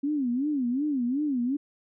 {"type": "tone with vibrato", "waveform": "sine", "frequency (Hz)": 268.7, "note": "C4", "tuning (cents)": 46, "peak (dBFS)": -24, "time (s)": [0.03, 1.57], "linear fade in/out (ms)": 10, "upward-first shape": "sine", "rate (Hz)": 2.7, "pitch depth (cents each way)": 210, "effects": []}